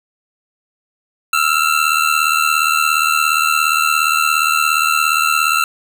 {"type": "ring-modulated tone", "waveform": "25% pulse", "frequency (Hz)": 1345, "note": "E6", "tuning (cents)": 34, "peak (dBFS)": -6, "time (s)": [1.33, 5.64], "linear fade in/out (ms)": 2, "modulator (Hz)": 38.6, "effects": []}